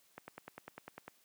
click train, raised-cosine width 0.5 ms, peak -30 dBFS, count 10, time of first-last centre 0.18-1.08 s, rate 10 Hz, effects white hiss -69 dBFS RMS until 1.24 s + high-pass 150 Hz 12 dB/octave

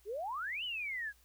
sine exponential two-way sweep, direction up then down, 380.2 to 3067 to 1613 Hz, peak -36 dBFS, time 0.05-1.13 s, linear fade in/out 50 ms, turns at 0.64 s, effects added 60 Hz sine -66 dBFS peak until 1.24 s + white hiss -68 dBFS RMS until 1.24 s

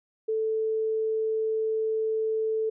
sine tone, 440 Hz, A4, in tune, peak -24 dBFS, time 0.28-2.7 s, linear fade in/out 10 ms, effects none

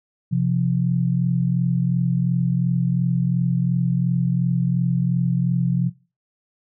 sine tone pair together, 130.58 / 173.4 Hz, C3 / F3, -3 / -12 cents, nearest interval perfect fourth, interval 491 cents, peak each -20 dBFS, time 0.31-5.9 s, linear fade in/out 20 ms, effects noise-tail reverb RT60 0.3 s tail -19 dB re dry

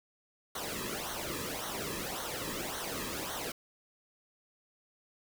pink noise with flanger, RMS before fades -38 dBFS, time 0.55-3.52 s, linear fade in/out 5 ms, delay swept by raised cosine 0.4 to 1.4 ms, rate 1.8 Hz, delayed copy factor -0.75, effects none

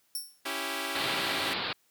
5% pulse tone with exponential decay, 5450 Hz, F8, 43 cents flat, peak -24 dBFS, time 0.15-0.41 s, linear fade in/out 2 ms, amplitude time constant 55 ms
5% pulse chord, C# diminished, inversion none, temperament equal, 277.2 / 329.6 / 392 Hz, C#4 / E4 / G4, 0 / 0 / 0 cents, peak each -25 dBFS, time 0.45-1.54 s, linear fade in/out 10 ms
white low-pass noise, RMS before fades -33 dBFS, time 0.95-1.73 s, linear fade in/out 5 ms, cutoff 4600 Hz, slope 96 dB/octave
effects white hiss -69 dBFS RMS until 1.9 s + high-pass 100 Hz 12 dB/octave

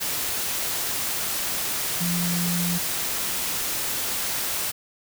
sine tone in noise, 174.61 Hz, F3, in tune, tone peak -24 dBFS, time 2-2.79 s, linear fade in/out 20 ms, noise white, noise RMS -27 dBFS, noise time 0-4.72 s, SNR 0 dB, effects none

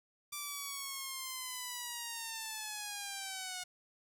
5% pulse linear sweep, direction down, 1174.7 to 724 Hz, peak -28 dBFS, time 0.32-3.64 s, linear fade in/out 10 ms, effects 10-bit

